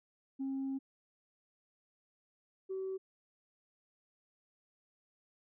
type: tone pair in turn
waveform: sine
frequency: 269.4 / 381 Hz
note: C#4 / G4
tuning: -49 / -49 cents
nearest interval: tritone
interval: 600 cents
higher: second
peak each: -33 / -35 dBFS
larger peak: first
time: 0.39-0.79 / 2.69-2.98 s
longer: first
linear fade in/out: 20 ms
effects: tanh soft clip ceiling -32 dBFS